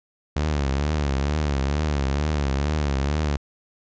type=tone with vibrato; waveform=sawtooth; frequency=72 Hz; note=D2; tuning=34 cents flat; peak=-17 dBFS; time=0.36-3.37 s; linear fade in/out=5 ms; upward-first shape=triangle; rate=2.2 Hz; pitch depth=140 cents each way; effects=resampled to 16000 Hz